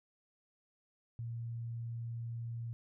sine tone, 116.54 Hz, A#2, in tune, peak -38 dBFS, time 1.19-2.73 s, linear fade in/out 0 ms, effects none

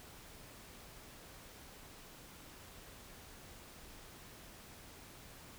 silence, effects pink hiss -55 dBFS RMS until 5.58 s

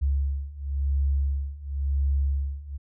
sine beating tone pair, 68.9 / 69.85 Hz, C#2 / C#2, -10 / +14 cents, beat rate 0.95 Hz, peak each -27 / -25 dBFS, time 0.01-2.78 s, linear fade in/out 20 ms, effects none

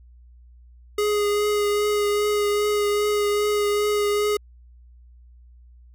square tone with vibrato, 414.8 Hz, G#4, 2 cents flat, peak -20 dBFS, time 0.98-4.37 s, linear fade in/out 5 ms, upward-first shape triangle, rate 2.5 Hz, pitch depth 18 cents each way, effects added 60 Hz sine -46 dBFS peak until 5.94 s

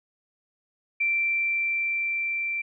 sine tone with level ramp, 2349 Hz, D7, in tune, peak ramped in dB -21 to -26 dBFS, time 1-2.62 s, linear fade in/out 10 ms, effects none

